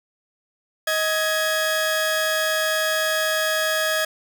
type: tone pair together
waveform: sawtooth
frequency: 631 / 1666.2 Hz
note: D#5 / G#6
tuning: +24 / +5 cents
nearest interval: octave + perfect fourth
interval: 1681 cents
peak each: -19 dBFS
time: 0.87-4.05 s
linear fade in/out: 5 ms
effects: 9-bit